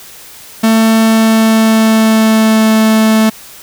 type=tone with pitch glide; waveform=45% pulse; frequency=223 to 219.4 Hz; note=A3 to A3; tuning=+23 to -5 cents; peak=-6 dBFS; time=0.63-3.3 s; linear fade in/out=10 ms; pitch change=-28 cents; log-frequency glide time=1-2.71 s; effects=white hiss -34 dBFS RMS until 3.62 s